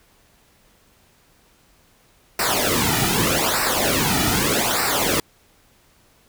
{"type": "noise with flanger", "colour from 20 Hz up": "pink", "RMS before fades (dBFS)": -20, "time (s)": [2.39, 5.2], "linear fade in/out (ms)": 2, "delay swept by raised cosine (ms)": [0.3, 1.9], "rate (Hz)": 0.82, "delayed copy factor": -0.85, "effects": ["pink hiss -57 dBFS RMS until 6.28 s"]}